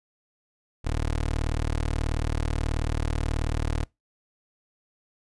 20% pulse tone, 38.46 Hz, D#1, 19 cents flat, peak -20 dBFS, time 0.84-3.85 s, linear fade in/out 20 ms, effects noise-tail reverb RT60 0.2 s tail -24 dB re dry + resampled to 24000 Hz

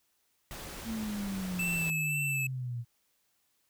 pink noise, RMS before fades -43 dBFS, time 0.51-1.9 s, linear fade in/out 0 ms
sine exponential sweep, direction down, 229.5 to 116.54 Hz, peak -33 dBFS, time 0.84-2.85 s, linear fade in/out 50 ms
square tone with vibrato, 2637 Hz, E7, in tune, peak -31 dBFS, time 1.59-2.47 s, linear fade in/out 5 ms, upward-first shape sine, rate 2 Hz, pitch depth 22 cents each way
effects white hiss -74 dBFS RMS until 3.69 s

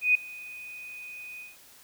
sine tone with ADSR envelope, 2489 Hz, D#7, in tune, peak -16 dBFS, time 0.01-1.57 s, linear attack 140 ms, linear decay 4 ms, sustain -23 dB, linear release 170 ms, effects white hiss -54 dBFS RMS until 1.83 s

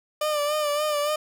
30% pulse tone with vibrato, 596 Hz, D5, 25 cents sharp, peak -20 dBFS, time 0.21-1.16 s, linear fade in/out 5 ms, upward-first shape sine, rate 3.5 Hz, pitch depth 46 cents each way, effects none

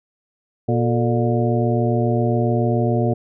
harmonic tone with a mistuned harmonic, 119.1 Hz, A#2, 38 cents sharp, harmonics 1 / 2 / 3 / 4 / 5 / 6, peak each -19 / -22 / -24 / -25 / -26 / -27 dBFS, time 0.68-3.14 s, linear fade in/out 10 ms, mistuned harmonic 4, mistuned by -120 cents, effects none

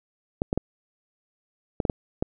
clicks, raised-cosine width 2 ms, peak -10 dBFS, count 7, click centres 0.419 / 0.529 / 0.576 / 1.802 / 1.852 / 1.898 / 2.225 s, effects none

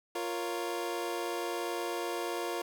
25% pulse chord, Bb minor, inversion second, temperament equal, 349.2 / 466.2 / 554.4 Hz, F4 / Bb4 / Db5, 0 / 0 / 0 cents, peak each -32 / -34 / -37 dBFS, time 0.15-2.62 s, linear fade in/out 5 ms, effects none

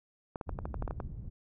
clicks, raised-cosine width 1 ms, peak -23 dBFS, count 10, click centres 0.358 / 0.412 / 0.493 / 0.589 / 0.655 / 0.743 / 0.824 / 0.878 / 0.909 / 1.002 s
pink low-pass noise, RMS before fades -40 dBFS, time 0.46-1.3 s, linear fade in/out 20 ms, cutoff 110 Hz, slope 12 dB/octave
effects none

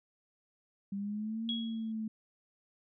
sine exponential two-way sweep, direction up then down, 196.4 to 230.3 to 217.8 Hz, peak -34 dBFS, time 0.92-2.08 s, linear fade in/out 5 ms, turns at 1.49 s
sine tone with exponential decay, 3322 Hz, G#7, in tune, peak -31 dBFS, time 1.49-1.92 s, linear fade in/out 1 ms, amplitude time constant 92 ms
effects none

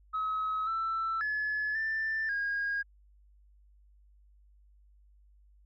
sine tone with pitch steps, 1280 / 1330 / 1711 / 1775 / 1632 Hz, D#6 / E6 / A6 / A6 / G#6, +49 / +15 / -49 / +15 / -31 cents, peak -28 dBFS, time 0.13-2.83 s, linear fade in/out 20 ms, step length 540 ms, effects tanh soft clip ceiling -26 dBFS + added 50 Hz sine -58 dBFS peak until 5.65 s

